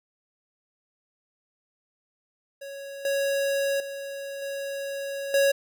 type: tone with level steps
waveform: square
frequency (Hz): 554.4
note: C#5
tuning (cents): 0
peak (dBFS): -37 / -24 / -34 / -31 / -19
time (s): 2.61-5.52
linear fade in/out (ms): 10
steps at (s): 3.05 / 3.8 / 4.42 / 5.34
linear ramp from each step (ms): 2
effects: none